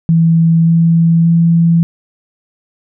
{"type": "tone with pitch steps", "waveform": "sine", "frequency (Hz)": [164.81, 166.15, 167.5], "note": ["E3", "E3", "E3"], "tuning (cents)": [0, 14, 28], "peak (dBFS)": -6, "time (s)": [0.09, 1.83], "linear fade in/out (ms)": 0, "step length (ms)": 580, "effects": []}